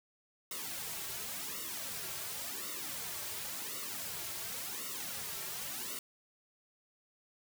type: noise with flanger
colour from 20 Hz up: white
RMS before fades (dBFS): -41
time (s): 0.51-5.99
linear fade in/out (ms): 2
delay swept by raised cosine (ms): 1.2 to 4.1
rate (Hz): 0.92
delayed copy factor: -1
effects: none